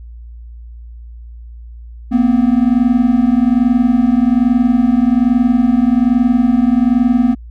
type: tone pair together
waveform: triangle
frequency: 233.7 / 254.9 Hz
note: A#3 / C4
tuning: +5 / -45 cents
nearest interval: major second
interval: 150 cents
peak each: -10 dBFS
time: 2.11-7.35 s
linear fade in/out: 20 ms
effects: added 58 Hz sine -30 dBFS peak until 7.5 s